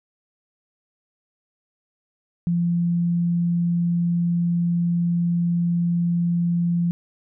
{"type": "tone", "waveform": "sine", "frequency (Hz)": 172.1, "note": "F3", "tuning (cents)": -25, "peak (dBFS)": -18, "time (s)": [2.47, 6.91], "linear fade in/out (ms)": 0, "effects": []}